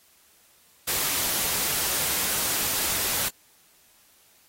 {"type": "noise", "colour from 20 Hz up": "white", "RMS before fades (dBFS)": -26, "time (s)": [0.87, 3.29], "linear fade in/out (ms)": 10, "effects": ["white hiss -59 dBFS RMS until 4.48 s", "AAC 48 kbps"]}